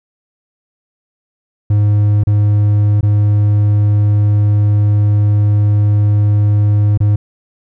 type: tone with dropouts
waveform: triangle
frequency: 103.83 Hz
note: G#2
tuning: in tune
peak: -6 dBFS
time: 1.7-7.16 s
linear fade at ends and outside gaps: 5 ms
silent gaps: 2.237-2.27 / 3.01-3.029 / 6.976-7.003 s
effects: none